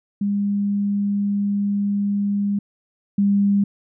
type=tone pair in turn; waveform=sine; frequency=202.2 / 200.8 Hz; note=G#3 / G3; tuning=-46 / +42 cents; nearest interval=unison; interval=12 cents; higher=first; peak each=-18 / -14 dBFS; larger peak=second; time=0.21-2.59 / 3.18-3.64 s; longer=first; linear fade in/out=5 ms; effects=none